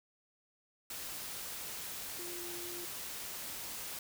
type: tone in noise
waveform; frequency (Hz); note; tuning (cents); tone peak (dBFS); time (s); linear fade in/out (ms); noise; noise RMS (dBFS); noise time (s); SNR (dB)
sine; 349.2; F4; 0; -46; 2.19-2.85; 2; white; -43; 0.9-3.99; -6
effects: none